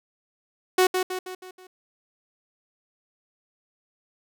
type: tone with echo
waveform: sawtooth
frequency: 369.5 Hz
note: F#4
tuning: 2 cents flat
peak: -12 dBFS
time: 0.78-0.87 s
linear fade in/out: 5 ms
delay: 160 ms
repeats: 5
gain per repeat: -6 dB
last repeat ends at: 1.67 s
effects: none